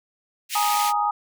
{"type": "high-pass noise", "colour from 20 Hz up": "pink", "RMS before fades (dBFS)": -28, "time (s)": [0.49, 0.93], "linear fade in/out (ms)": 50, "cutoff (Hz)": 1900, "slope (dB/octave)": 48}
{"type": "chord", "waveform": "sine", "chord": "Ab suspended second", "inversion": "none", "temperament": "just", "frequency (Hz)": [830.6, 934.4, 1245.9], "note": ["Ab5", "Bb5", "Eb6"], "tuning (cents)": [0, 4, 2], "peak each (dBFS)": [-22, -27, -24], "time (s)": [0.55, 1.11], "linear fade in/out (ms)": 5}
{"effects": []}